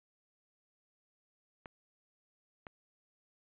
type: clicks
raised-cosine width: 0.5 ms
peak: -30 dBFS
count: 2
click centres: 1.658 / 2.668 s
effects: resampled to 8000 Hz